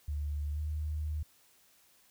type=tone with pitch glide; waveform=sine; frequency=73.42 to 76.27 Hz; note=D2 to D#2; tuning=0 to -34 cents; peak=-32 dBFS; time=0.08-1.23 s; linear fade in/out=5 ms; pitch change=+66 cents; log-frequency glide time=0.52-0.6 s; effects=white hiss -65 dBFS RMS until 2.1 s